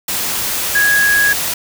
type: tone in noise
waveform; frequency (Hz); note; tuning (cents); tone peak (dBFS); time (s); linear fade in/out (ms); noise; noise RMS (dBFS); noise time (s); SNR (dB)
sine; 1658; G#6; -3; -10; 0.75-1.33; 5; white; -19; 0.08-1.54; +6
effects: none